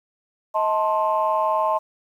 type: chord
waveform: sine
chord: A diminished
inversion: second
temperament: just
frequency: 633.6 / 880 / 1056 Hz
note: Eb5 / A5 / C6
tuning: +31 / 0 / +16 cents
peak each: -22 dBFS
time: 0.54-1.79 s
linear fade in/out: 20 ms
effects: tanh soft clip ceiling -10 dBFS + 9-bit